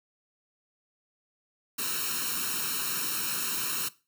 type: noise with comb filter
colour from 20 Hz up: white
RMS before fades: -31 dBFS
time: 1.78-3.89 s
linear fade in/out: 10 ms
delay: 0.73 ms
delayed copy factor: +0.9
effects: noise-tail reverb RT60 0.3 s tail -19 dB re dry + high-pass 150 Hz 12 dB/octave